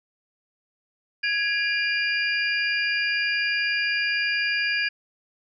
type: tone cluster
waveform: sine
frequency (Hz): 1661 / 2400 / 2831 / 4816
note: G#6 / D7 / F7 / D8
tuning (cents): 0 / +37 / +23 / +43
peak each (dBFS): -25 / -26 / -32 / -30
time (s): 1.23-4.89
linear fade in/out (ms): 10
effects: none